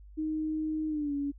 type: tone with pitch glide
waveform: sine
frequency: 311.1 to 283.6 Hz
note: D#4 to C#4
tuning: 0 to +40 cents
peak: -29 dBFS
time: 0.17-1.32 s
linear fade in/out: 20 ms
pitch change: -160 cents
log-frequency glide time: 0.88-1.14 s
effects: added 50 Hz sine -48 dBFS peak until 1.38 s